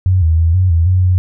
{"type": "tone with pitch steps", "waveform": "sine", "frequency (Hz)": [92.7, 80.6, 82.5, 92.5, 83, 92.1, 91.3], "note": ["F#2", "E2", "E2", "F#2", "E2", "F#2", "F#2"], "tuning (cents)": [4, -38, 2, 0, 12, -7, -23], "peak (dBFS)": -8, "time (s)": [0.06, 1.18], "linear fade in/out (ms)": 0, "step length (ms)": 160, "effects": []}